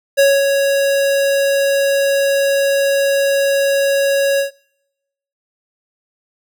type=tone with ADSR envelope; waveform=square; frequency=554.4 Hz; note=C#5; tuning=in tune; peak=-8 dBFS; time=0.17-4.51 s; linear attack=23 ms; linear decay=230 ms; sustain=-5 dB; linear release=120 ms; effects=noise-tail reverb RT60 0.9 s tail -25 dB re dry